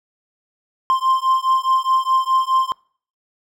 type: beating tone pair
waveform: triangle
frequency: 1046.5 / 1051.3 Hz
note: C6 / C6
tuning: 0 / +8 cents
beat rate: 4.8 Hz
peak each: -16 dBFS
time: 0.9-2.72 s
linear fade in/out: 0 ms
effects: noise-tail reverb RT60 0.5 s tail -26 dB re dry